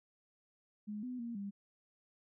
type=tone with pitch steps; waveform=sine; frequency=209.6 / 250.6 / 234.6 / 200.1 Hz; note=G#3 / B3 / A#3 / G3; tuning=+16 / +25 / +11 / +36 cents; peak=-39 dBFS; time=0.87-1.51 s; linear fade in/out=20 ms; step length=160 ms; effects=none